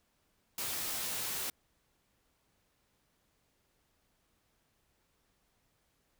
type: noise with comb filter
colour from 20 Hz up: white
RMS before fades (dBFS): -37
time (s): 0.58-1.5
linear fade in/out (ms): 2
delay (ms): 15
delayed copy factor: -0.55
effects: pink hiss -75 dBFS RMS until 6.19 s